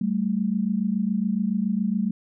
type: tone pair together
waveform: sine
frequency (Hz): 192.86 / 220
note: G3 / A3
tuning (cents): -28 / 0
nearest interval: major second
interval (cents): 228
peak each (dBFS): -24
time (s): 0.01-2.11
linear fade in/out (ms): 5
effects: none